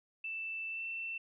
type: tone with pitch glide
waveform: sine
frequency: 2654 to 2683 Hz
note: E7 to E7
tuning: +11 to +30 cents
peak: -37 dBFS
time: 0.24-1.18 s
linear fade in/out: 5 ms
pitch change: +19 cents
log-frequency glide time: 0.69-0.85 s
effects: none